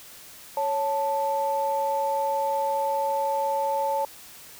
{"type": "tone pair together", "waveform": "sine", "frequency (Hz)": [554.4, 880], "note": ["C#5", "A5"], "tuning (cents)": [0, 0], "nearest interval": "minor sixth", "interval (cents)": 800, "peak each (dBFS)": [-26, -24], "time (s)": [0.57, 4.05], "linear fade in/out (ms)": 2, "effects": ["tanh soft clip ceiling -15 dBFS", "white hiss -46 dBFS RMS until 4.59 s"]}